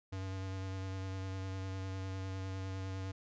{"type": "tone with vibrato", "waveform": "square", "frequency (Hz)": 95.2, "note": "F#2", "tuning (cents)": 50, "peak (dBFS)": -39, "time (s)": [0.12, 3.12], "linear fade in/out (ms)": 10, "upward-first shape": "sine", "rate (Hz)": 9.9, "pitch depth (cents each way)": 16, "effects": ["resampled to 16000 Hz"]}